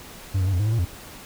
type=tone with pitch steps; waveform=triangle; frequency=96.4 / 91.6 / 97.7 / 88.3 / 104.7 / 109.5 / 115.6 / 87.2 Hz; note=G2 / F#2 / G2 / F2 / G#2 / A2 / A#2 / F2; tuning=-28 / -17 / -5 / +20 / +15 / -8 / -14 / -2 cents; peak=-17 dBFS; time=0.34-0.852 s; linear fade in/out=10 ms; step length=64 ms; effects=pink hiss -42 dBFS RMS until 1.25 s